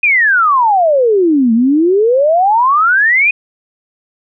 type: exponential two-way sweep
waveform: sine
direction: down then up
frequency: 2518 to 220.2 to 2518 Hz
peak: -7 dBFS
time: 0.03-3.31 s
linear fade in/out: 5 ms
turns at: 1.53 s
effects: none